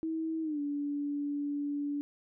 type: tone with pitch glide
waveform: sine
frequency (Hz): 321.7 to 288.3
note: E4 to D4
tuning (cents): -42 to -32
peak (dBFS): -31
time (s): 0.03-2.01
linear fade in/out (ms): 0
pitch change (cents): -190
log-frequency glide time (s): 0.42-0.6
effects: none